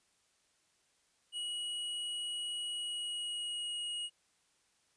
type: tone with pitch glide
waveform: square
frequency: 2911 to 2886 Hz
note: F#7 to F#7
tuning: -29 to -44 cents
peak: -37 dBFS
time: 1.32-4.1 s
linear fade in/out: 50 ms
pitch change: -15 cents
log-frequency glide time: 2.71-3.87 s
effects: white hiss -73 dBFS RMS until 4.96 s + resampled to 22050 Hz